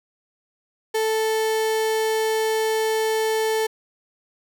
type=tone; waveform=35% pulse; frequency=440 Hz; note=A4; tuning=in tune; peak=-18 dBFS; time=0.94-3.67 s; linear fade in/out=10 ms; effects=none